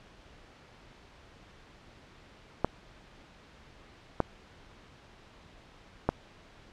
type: clicks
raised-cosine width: 1 ms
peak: -10 dBFS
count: 3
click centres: 2.646 / 4.203 / 6.09 s
effects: pink hiss -55 dBFS RMS until 6.72 s + low-pass 4000 Hz 12 dB/octave